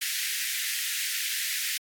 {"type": "high-pass noise", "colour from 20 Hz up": "pink", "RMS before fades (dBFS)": -30, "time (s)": [0.01, 1.78], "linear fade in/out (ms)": 10, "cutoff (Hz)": 1700, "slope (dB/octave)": 48, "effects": ["AAC 64 kbps"]}